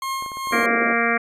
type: tone with tremolo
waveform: 40% pulse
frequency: 1071 Hz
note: C6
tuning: 40 cents sharp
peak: -22 dBFS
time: 0.02-0.66 s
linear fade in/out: 2 ms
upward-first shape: triangle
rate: 2.5 Hz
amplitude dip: 65%
type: clicks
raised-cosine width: 1 ms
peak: -25 dBFS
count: 9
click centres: 0.224 / 0.262 / 0.318 / 0.371 / 0.472 / 0.511 / 0.543 / 0.603 / 0.635 s
type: band-pass noise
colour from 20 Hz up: pink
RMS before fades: -29 dBFS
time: 0.52-0.93 s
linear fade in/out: 2 ms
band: 220 to 710 Hz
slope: 48 dB/octave
type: harmonic tone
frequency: 233.1 Hz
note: A#3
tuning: in tune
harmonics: 1 / 2 / 3 / 5 / 6 / 7 / 8 / 9 / 10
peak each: -26 / -26 / -26 / -26 / -26 / -26 / -26 / -26 / -26 dBFS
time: 0.52-1.18 s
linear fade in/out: 10 ms
effects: resampled to 32000 Hz